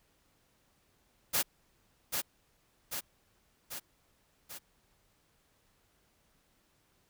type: noise with echo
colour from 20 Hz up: white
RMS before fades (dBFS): -29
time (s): 1.33-1.43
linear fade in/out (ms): 20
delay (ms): 790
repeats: 4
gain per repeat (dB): -4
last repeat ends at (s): 4.59
effects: pink hiss -71 dBFS RMS until 7.09 s